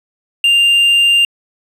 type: tone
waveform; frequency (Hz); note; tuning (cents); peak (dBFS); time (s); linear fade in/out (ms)
triangle; 2794; F7; 0; -6; 0.44-1.25; 2
effects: resampled to 32000 Hz